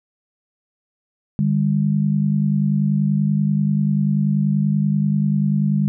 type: tone pair together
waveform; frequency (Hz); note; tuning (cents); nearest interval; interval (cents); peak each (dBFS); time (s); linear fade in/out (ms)
sine; 150.36 / 200.7; D3 / G3; +41 / +41; perfect fourth; 500; -18; 1.39-5.88; 0
effects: none